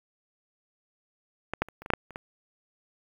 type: clicks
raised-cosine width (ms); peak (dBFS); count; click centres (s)
0.5; -15 / -9 / -29 / -29 / -23 / -9 / -6 / -30 / -20; 9; 1.536 / 1.62 / 1.686 / 1.82 / 1.861 / 1.903 / 1.936 / 2.107 / 2.159
effects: 8-bit